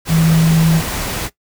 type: tone in noise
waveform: sine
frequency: 162.4 Hz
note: E3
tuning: 26 cents flat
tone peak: -9 dBFS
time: 0.08-0.82 s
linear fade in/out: 50 ms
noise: pink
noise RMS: -22 dBFS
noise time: 0.05-1.3 s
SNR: +10 dB
effects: noise-tail reverb RT60 0.1 s tail -17 dB re dry